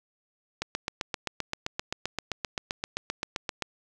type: click train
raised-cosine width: 0.2 ms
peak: -12 dBFS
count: 24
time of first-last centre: 0.62-3.623 s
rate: 7.66 Hz
effects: none